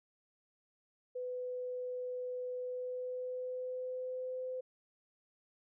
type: tone with pitch glide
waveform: sine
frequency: 500 to 511.1 Hz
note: B4 to C5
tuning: +21 to -41 cents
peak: -37 dBFS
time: 1.15-4.61 s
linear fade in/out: 10 ms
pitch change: +38 cents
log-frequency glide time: 2.58-4.42 s
effects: none